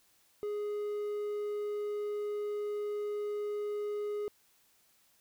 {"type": "tone", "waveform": "triangle", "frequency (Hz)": 415.7, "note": "G#4", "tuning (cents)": 2, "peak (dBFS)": -31, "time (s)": [0.43, 4.28], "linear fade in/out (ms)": 0, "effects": ["white hiss -68 dBFS RMS until 5.2 s"]}